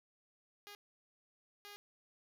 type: tone bursts at uneven times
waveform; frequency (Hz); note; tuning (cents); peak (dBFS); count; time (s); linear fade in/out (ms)
5% pulse; 409.5; G#4; -24; -39; 2; 0.67-0.75 / 1.65-1.76; 0
effects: none